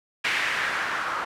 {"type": "noise with low-pass filter sweep", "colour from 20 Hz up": "blue", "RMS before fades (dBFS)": -27, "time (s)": [0.24, 1.25], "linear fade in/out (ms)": 10, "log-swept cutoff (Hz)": [2200, 1200], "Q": 2.5, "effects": []}